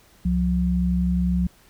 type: tone pair together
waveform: sine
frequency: 67.01 / 178.9 Hz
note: C2 / F3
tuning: +42 / +42 cents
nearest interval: octave + perfect fourth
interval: 1700 cents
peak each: -23 / -20 dBFS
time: 0.25-1.47 s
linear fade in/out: 5 ms
effects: pink hiss -55 dBFS RMS until 1.69 s